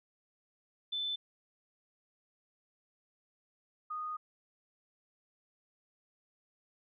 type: tone pair in turn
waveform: sine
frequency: 3520 / 1237.7 Hz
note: A7 / D#6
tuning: 0 / -9 cents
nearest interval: octave + tritone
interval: 1809 cents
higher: first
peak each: -33 / -36 dBFS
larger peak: first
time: 0.92-1.16 / 3.9-4.17 s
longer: second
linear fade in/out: 10 ms
effects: none